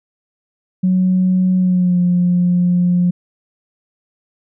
sine tone with pitch glide, 184.6 to 177.49 Hz, F#3 to F3, -4 to +28 cents, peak -10 dBFS, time 0.83-3.11 s, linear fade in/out 10 ms, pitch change -68 cents, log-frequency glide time 1.57-1.99 s, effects tanh soft clip ceiling -6 dBFS

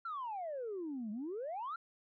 sine exponential two-way sweep, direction down then up, 1396.9 to 202.8 to 1396.9 Hz, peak -37 dBFS, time 0.05-1.76 s, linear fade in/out 5 ms, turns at 1.11 s, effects tanh soft clip ceiling -35 dBFS

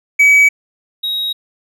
triangle tone pair in turn, 2277 / 3799 Hz, C#7 / A#7, +46 / +32 cents, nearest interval major sixth, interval 886 cents, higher second, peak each -4 / -15 dBFS, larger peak first, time 0.19-0.49 / 1.03-1.33 s, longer neither, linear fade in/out 10 ms, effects none

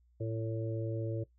harmonic tone, 112.1 Hz, A2, 33 cents sharp, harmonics 1 / 3 / 4 / 5, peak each -35 / -40 / -41 / -42 dBFS, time 0.2-1.24 s, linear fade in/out 10 ms, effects noise-tail reverb RT60 0.1 s tail -17 dB re dry + added 60 Hz sine -64 dBFS peak until 1.38 s

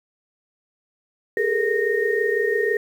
sine tone cluster, 404.1 / 430.1 / 468 / 1850 Hz, G#4 / A4 / A#4 / A#6, -47 / -39 / +7 / -14 cents, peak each -24 dBFS, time 1.37-2.77 s, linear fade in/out 2 ms, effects 8-bit

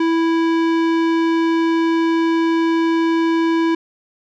sine tone with tanh clipping, 329.6 Hz, E4, in tune, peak -16 dBFS, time 0-3.75 s, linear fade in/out 5 ms, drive 18 dB, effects none

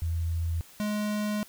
sine / square tone pair in turn, 83.2 / 209.7 Hz, E2 / G#3, +17 / +17 cents, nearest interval octave + major third, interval 1600 cents, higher second, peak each -26 / -28 dBFS, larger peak first, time 0.02-0.61 / 0.8-1.43 s, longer second, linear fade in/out 0 ms, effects white hiss -53 dBFS RMS until 1.48 s

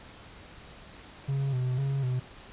triangle tone with vibrato, 131.9 Hz, C3, 14 cents sharp, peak -24 dBFS, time 1.28-2.2 s, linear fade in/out 10 ms, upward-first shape square, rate 2 Hz, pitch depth 70 cents each way, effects pink hiss -49 dBFS RMS until 2.52 s + resampled to 8000 Hz

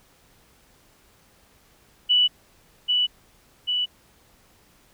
sine tone with echo, 2960 Hz, F#7, in tune, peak -15 dBFS, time 2.09-2.28 s, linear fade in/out 20 ms, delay 790 ms, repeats 2, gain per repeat -3 dB, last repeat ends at 3.86 s, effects pink hiss -58 dBFS RMS until 4.93 s

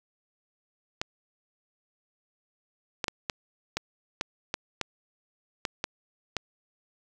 clicks, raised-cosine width 0.2 ms, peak -11 dBFS, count 11, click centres 1.015 / 3.042 / 3.082 / 3.298 / 3.77 / 4.211 / 4.541 / 4.813 / 5.652 / 5.841 / 6.367 s, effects 7-bit

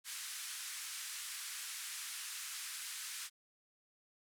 white band-pass noise, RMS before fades -45 dBFS, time 0.04-3.3 s, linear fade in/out 50 ms, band 1300 to 11000 Hz, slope 24 dB/octave, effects none

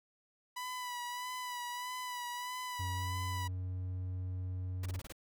sawtooth tone with vibrato, 987.8 Hz, B5, in tune, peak -35 dBFS, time 0.56-3.48 s, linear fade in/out 10 ms, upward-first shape sine, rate 1.6 Hz, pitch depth 33 cents each way
triangle tone, 91.9 Hz, F#2, 11 cents flat, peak -34 dBFS, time 2.79-5 s, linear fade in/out 10 ms
pink noise bursts, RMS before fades -46 dBFS, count 6, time 4.83-5.124 s, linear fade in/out 5 ms, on 29 ms, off 24 ms
effects none

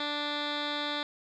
10% pulse tone with low-pass filter, 293.7 Hz, D4, in tune, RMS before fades -33 dBFS, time 0-1.03 s, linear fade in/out 2 ms, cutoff 3500 Hz, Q 8.4, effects none

